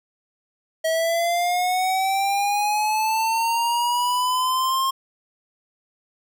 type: linear sweep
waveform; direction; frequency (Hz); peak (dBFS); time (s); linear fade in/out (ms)
square; up; 640 to 1070; -20; 0.84-4.91; 10
effects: none